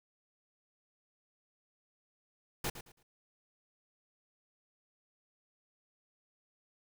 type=noise with echo; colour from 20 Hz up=pink; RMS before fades=-35 dBFS; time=2.64-2.7 s; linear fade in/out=5 ms; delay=110 ms; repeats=3; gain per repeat=-12 dB; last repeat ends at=3.03 s; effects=none